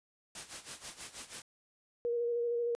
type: noise with tremolo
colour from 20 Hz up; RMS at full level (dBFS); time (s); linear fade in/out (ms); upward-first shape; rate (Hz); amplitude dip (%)
white; -42; 0.35-1.42; 2; sine; 6.2; 80
type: tone with vibrato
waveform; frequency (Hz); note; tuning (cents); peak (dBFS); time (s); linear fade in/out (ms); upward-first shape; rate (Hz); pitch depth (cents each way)
sine; 473.9; A#4; +28; -30; 2.05-2.75; 0; square; 13; 15
effects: resampled to 22050 Hz

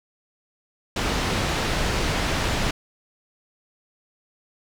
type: low-pass noise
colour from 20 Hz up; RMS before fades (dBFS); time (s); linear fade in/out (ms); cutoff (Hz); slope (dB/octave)
pink; -24; 0.96-2.71; 5; 5400; 12
effects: none

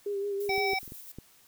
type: tone with vibrato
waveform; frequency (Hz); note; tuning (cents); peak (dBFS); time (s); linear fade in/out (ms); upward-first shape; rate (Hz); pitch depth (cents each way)
sine; 401.7; G4; +42; -29; 0.06-0.74; 5; sine; 5.9; 33
type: noise with tremolo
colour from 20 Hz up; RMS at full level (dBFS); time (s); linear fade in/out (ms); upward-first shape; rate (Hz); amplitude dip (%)
violet; -45; 0.4-1.12; 5; square; 7.4; 30
type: harmonic tone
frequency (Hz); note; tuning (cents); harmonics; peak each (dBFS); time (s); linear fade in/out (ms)
764; G5; -45; 1 / 3 / 5 / 7; -31 / -30 / -42 / -37; 0.49-0.79; 5
type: clicks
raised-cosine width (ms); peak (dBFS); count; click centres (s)
3; -34 / -32 / -32 / -38 / -36 / -31 / -28; 7; 0.492 / 0.58 / 0.733 / 0.831 / 0.878 / 0.921 / 1.186
effects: white hiss -60 dBFS RMS until 1.47 s

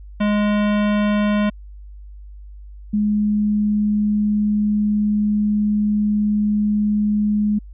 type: tone pair in turn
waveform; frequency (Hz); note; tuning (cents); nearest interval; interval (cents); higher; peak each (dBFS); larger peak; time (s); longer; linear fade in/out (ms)
square / sine; 207.9 / 209.2; G#3 / G#3; +2 / +13; unison; 11; second; -16 / -15; second; 0.2-1.5 / 2.93-7.59; second; 10
effects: added 50 Hz sine -35 dBFS peak until 7.73 s + resampled to 8000 Hz

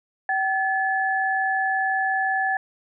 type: tone pair together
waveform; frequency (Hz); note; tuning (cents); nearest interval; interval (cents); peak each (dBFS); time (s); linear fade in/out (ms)
sine; 766.6 / 1721; G5 / A6; -39 / -39; octave + major second; 1400; -23 / -23; 0.29-2.57; 2
effects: none

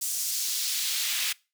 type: noise with high-pass filter sweep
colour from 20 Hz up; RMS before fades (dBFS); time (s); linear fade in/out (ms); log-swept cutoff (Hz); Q
pink; -29; 0.01-1.33; 10; 7200 to 2500; 1.2
effects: noise-tail reverb RT60 0.3 s tail -24 dB re dry

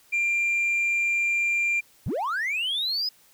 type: tone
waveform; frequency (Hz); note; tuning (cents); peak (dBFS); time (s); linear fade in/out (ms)
sine; 2382; D7; +24; -19; 0.12-1.81; 20
type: linear sweep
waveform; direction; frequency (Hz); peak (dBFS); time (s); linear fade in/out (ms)
triangle; up; 58.3 to 5100; -22; 2.06-3.09; 5
effects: tanh soft clip ceiling -20 dBFS + white hiss -58 dBFS RMS until 3.33 s

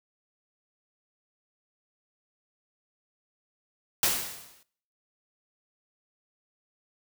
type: noise with exponential decay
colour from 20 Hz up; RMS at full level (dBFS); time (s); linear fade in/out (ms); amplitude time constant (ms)
white; -22; 4.03-4.63; 2; 130
effects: noise-tail reverb RT60 0.6 s tail -21 dB re dry

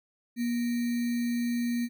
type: tone with sample-and-hold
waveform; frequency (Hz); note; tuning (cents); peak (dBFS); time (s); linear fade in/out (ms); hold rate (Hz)
sine; 238.8; A#3; +42; -26; 0.36-1.89; 50; 2100
effects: none

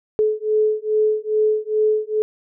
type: beating tone pair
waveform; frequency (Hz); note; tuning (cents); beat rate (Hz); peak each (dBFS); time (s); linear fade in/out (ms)
sine; 428.5 / 430.9; A4 / A4; -46 / -36; 2.4; -19; 0.19-2.22; 0
effects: none

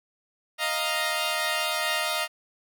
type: chord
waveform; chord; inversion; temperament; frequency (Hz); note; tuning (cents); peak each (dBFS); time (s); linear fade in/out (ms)
10% pulse; Eb suspended second; none; equal; 622.3 / 698.5 / 932.3; Eb5 / F5 / Bb5; 0 / 0 / 0; -20 / -21 / -23; 0.58-2.28; 50
effects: none

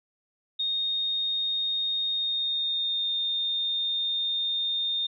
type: tone with pitch glide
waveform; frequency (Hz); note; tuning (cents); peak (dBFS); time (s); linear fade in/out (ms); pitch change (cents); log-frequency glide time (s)
sine; 3700 to 3645; A#7 to A#7; -14 to -40; -25; 0.59-5.07; 10; -26; 2.13-3.12
effects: none

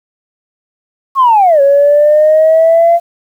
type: linear two-way sweep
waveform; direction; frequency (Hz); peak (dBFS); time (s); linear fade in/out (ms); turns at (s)
sine; down then up; 1108.7 to 552 to 688; -3; 1.15-3; 50; 1.61
effects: tanh soft clip ceiling 0 dBFS + 7-bit

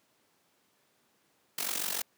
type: noise with amplitude modulation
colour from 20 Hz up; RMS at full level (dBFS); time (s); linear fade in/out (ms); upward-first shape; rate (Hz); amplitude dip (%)
white; -30; 1.58-2.02; 5; sine; 46.7; 80
effects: pink hiss -70 dBFS RMS until 2.17 s + high-pass 200 Hz 12 dB/octave

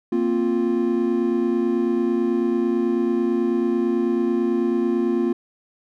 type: chord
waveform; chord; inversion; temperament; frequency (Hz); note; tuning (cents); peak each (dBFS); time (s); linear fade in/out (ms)
triangle; Bb suspended second; none; just; 233.1 / 262.2 / 349.6; Bb3 / C4 / F4; 0 / +4 / +2; -21 / -23 / -19; 0.12-5.33; 5
effects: none

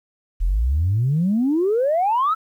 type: exponential sweep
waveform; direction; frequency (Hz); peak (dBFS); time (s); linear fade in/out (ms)
sine; up; 39 to 1347; -15; 0.4-2.35; 20
effects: tanh soft clip ceiling -12 dBFS + 9-bit

